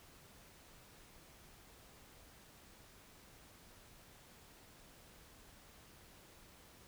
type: silence
effects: pink hiss -61 dBFS RMS until 6.87 s